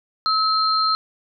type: tone pair together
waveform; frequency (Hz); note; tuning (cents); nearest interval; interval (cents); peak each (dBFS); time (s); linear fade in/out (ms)
sine; 1292 / 4174; E6 / C8; -35 / -5; octave + minor sixth; 2030; -18 / -21; 0.26-0.95; 0
effects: none